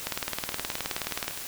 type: two click trains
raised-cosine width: 0.2 ms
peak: -11 / -20 dBFS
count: 24 / 14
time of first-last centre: 0.07-1.281 / 0.52-1.375 s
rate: 19 / 15.2 Hz
effects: white hiss -38 dBFS RMS until 1.47 s